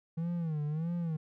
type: tone with vibrato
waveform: triangle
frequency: 160.2 Hz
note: E3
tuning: 49 cents flat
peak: -29 dBFS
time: 0.17-1.17 s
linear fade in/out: 10 ms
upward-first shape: sine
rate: 1.6 Hz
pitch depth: 140 cents each way
effects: none